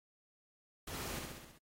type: noise with echo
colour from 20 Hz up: pink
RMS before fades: -45 dBFS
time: 0.87-1.19 s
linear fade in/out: 5 ms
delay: 65 ms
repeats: 6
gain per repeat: -3 dB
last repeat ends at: 1.58 s
effects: AAC 48 kbps